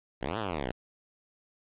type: exponential two-way sweep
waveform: 5% pulse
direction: up then down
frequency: 55 to 116.54 to 55 Hz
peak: -20 dBFS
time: 0.21-0.72 s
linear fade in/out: 10 ms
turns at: 0.38 s
effects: resampled to 8000 Hz + 9-bit